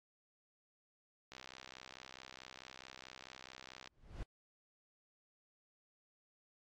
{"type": "click train", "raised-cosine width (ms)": 0.2, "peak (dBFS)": -32, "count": 166, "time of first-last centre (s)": [1.32, 3.874], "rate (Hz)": 64.6}
{"type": "noise with exponential growth", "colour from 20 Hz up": "brown", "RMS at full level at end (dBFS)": -41, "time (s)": [3.88, 4.23], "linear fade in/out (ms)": 0, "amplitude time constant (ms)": 76}
{"effects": ["low-pass 7000 Hz 12 dB/octave", "AAC 48 kbps"]}